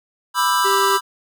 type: chord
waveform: square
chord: E minor seventh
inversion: second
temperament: just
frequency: 988.9 / 1186.7 / 1318.5 / 1582.2 Hz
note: B5 / D6 / E6 / G6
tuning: +2 / +18 / 0 / +16 cents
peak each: -19 / -24 / -22 / -25 dBFS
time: 0.34-1.01 s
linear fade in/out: 50 ms
type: tone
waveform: square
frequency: 392.3 Hz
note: G4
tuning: 1 cent sharp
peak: -21 dBFS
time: 0.64-0.98 s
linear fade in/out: 20 ms
effects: none